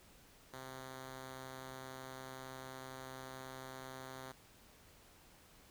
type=tone; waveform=5% pulse; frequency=131 Hz; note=C3; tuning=2 cents sharp; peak=-36 dBFS; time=0.53-4.32 s; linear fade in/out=5 ms; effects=pink hiss -63 dBFS RMS until 5.7 s